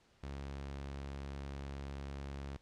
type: tone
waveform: sawtooth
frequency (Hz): 69.3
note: C#2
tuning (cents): 0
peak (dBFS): -38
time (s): 0.23-2.57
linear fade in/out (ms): 5
effects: pink hiss -69 dBFS RMS until 2.61 s + low-pass 6000 Hz 12 dB/octave